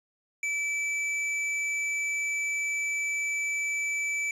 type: tone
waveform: square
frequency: 2311 Hz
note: D7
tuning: 28 cents flat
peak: -28 dBFS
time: 0.43-4.31 s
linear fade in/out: 2 ms
effects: resampled to 24000 Hz + 9-bit